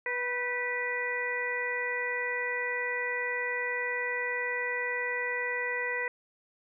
harmonic tone with a mistuned harmonic, 490 Hz, B4, 14 cents flat, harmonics 1 / 2 / 3 / 4 / 5, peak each -36 / -39 / -40 / -31 / -41 dBFS, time 0.06-6.08 s, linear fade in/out 2 ms, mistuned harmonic 3, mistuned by +60 cents, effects none

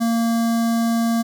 square tone with notch filter, 230.3 Hz, A#3, 21 cents flat, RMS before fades -19 dBFS, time 0-1.23 s, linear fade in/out 20 ms, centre 2500 Hz, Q 1.1, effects none

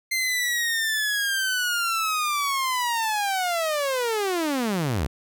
sawtooth linear sweep, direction down, 2093 to 58.2 Hz, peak -19 dBFS, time 0.11-5.07 s, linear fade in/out 10 ms, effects none

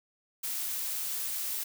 blue noise, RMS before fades -34 dBFS, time 0.43-1.64 s, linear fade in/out 10 ms, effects none

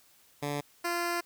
10% pulse tone pair in turn, 144.8 / 345.6 Hz, D3 / F4, -24 / -18 cents, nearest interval octave + minor third, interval 1506 cents, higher second, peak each -23 / -21 dBFS, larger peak second, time 0.42-0.61 / 0.84-1.21 s, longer second, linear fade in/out 10 ms, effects white hiss -62 dBFS RMS until 1.25 s

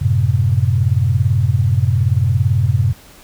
sine chord, F# diminished, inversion none, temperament equal, 92.5 / 110 / 130.81 Hz, F#2 / A2 / C3, 0 / 0 / 0 cents, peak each -16 dBFS, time 0.01-2.93 s, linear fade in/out 10 ms, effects pink hiss -43 dBFS RMS until 3.23 s

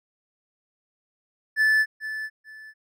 triangle tone with echo, 1745 Hz, A6, 15 cents flat, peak -15 dBFS, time 1.56-1.86 s, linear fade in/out 50 ms, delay 440 ms, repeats 2, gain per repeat -12 dB, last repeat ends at 2.74 s, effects none

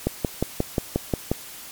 click train, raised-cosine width 2 ms, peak -7 dBFS, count 8, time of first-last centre 0.07-1.316 s, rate 5.62 Hz, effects white hiss -40 dBFS RMS until 1.71 s + MP3 96 kbps

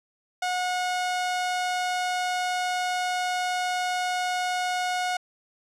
sawtooth tone, 727 Hz, F#5, 31 cents flat, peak -21 dBFS, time 0.42-5.17 s, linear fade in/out 5 ms, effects low-pass 8000 Hz 12 dB/octave

